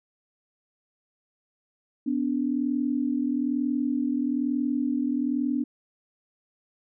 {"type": "tone pair together", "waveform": "sine", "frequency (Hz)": [248.8, 289.9], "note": ["B3", "D4"], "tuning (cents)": [13, -22], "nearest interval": "minor third", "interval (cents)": 265, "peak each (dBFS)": -26, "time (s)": [2.06, 5.64], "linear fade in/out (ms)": 10, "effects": []}